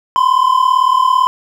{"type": "tone pair together", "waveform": "triangle", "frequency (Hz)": [1008.6, 1046.5], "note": ["B5", "C6"], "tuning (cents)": [36, 0], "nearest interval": "minor second", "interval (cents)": 64, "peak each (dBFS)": -10, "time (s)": [0.16, 1.27], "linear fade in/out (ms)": 0, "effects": []}